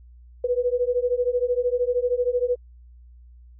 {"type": "beating tone pair", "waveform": "sine", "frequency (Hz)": [485.6, 498.6], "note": ["B4", "B4"], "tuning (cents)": [-29, 16], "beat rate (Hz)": 13, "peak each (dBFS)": -23, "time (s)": [0.44, 2.56], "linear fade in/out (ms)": 5, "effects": ["added 60 Hz sine -45 dBFS peak until 3.59 s"]}